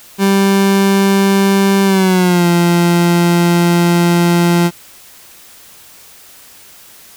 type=tone with pitch glide; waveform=30% pulse; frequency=196.1 to 172.7 Hz; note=G3 to F3; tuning=+1 to -19 cents; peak=-6 dBFS; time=0.18-4.71 s; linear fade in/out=50 ms; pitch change=-220 cents; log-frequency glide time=1.84-2.47 s; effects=white hiss -40 dBFS RMS until 7.16 s